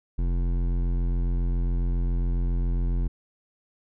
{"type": "tone with hard clipping", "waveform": "triangle", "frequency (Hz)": 43.65, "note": "F1", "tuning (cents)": 0, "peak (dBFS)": -24, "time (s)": [0.18, 3.08], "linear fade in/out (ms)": 10, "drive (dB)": 17, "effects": []}